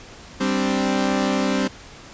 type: chord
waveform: sawtooth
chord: G suspended fourth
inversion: none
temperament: equal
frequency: 196 / 261.6 / 293.7 Hz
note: G3 / C4 / D4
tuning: 0 / 0 / 0 cents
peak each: -19 / -18 / -23 dBFS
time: 0.4-1.68 s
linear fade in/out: 10 ms
effects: pink hiss -42 dBFS RMS until 2.13 s + resampled to 16000 Hz